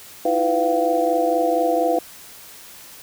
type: tone cluster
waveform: sine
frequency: 320.2 / 344.4 / 500 / 690 / 765 Hz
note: D#4 / F4 / B4 / F5 / G5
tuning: +50 / -24 / +21 / -21 / -42 cents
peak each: -24 / -27 / -21 / -20 / -27 dBFS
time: 0.25-1.99 s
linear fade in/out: 5 ms
effects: white hiss -42 dBFS RMS until 3.02 s